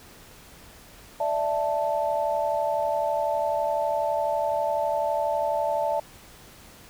sine chord, D suspended second, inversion none, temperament equal, 587.3 / 659.3 / 880 Hz, D5 / E5 / A5, 0 / 0 / 0 cents, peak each -27 dBFS, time 1.2-6 s, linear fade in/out 5 ms, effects pink hiss -49 dBFS RMS until 6.89 s

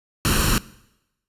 pink noise with comb filter, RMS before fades -19 dBFS, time 0.25-0.58 s, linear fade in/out 0 ms, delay 0.71 ms, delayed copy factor +0.7, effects noise-tail reverb RT60 0.9 s tail -21 dB re dry + resampled to 32000 Hz

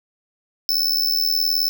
square tone with amplitude modulation, 5274 Hz, E8, in tune, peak -14 dBFS, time 0.69-1.69 s, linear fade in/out 0 ms, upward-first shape sine, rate 79 Hz, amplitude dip 85%, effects none

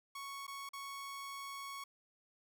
sawtooth tone with dropouts, 1108.7 Hz, C#6, in tune, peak -40 dBFS, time 0.15-1.84 s, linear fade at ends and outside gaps 5 ms, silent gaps 0.468-0.478 / 0.691-0.733 s, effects none

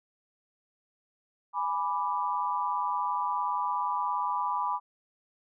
sine chord, G# diminished, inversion none, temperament equal, 830.6 / 987.8 / 1174.7 Hz, G#5 / B5 / D6, 0 / 0 / 0 cents, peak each -34 / -29 / -33 dBFS, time 1.53-4.8 s, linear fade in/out 50 ms, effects none

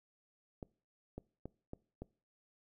clicks, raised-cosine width 2 ms, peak -30 dBFS, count 5, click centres 0.628 / 1.18 / 1.456 / 1.734 / 2.02 s, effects noise-tail reverb RT60 0.4 s tail -23 dB re dry

